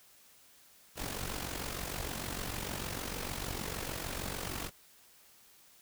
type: noise with amplitude modulation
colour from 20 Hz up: pink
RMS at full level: -36 dBFS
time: 0.95-4.71 s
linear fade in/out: 50 ms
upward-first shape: sine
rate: 46.6 Hz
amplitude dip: 65%
effects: white hiss -61 dBFS RMS until 5.81 s